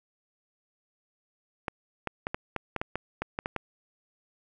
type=clicks; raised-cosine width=0.5 ms; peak=-15 dBFS; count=12; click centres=1.682 / 2.073 / 2.269 / 2.345 / 2.563 / 2.763 / 2.815 / 2.956 / 3.22 / 3.389 / 3.459 / 3.563 s; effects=none